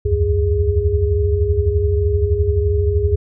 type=tone cluster; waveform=sine; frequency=69.7 / 80.7 / 93 / 411.8 Hz; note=C#2 / E2 / F#2 / G#4; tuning=+10 / -36 / +9 / -15 cents; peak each=-19 dBFS; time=0.05-3.16 s; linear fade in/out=10 ms; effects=none

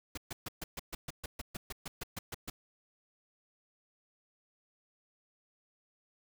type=noise bursts; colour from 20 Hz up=pink; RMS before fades=-40 dBFS; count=16; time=0.15-2.5 s; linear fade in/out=5 ms; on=25 ms; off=130 ms; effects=none

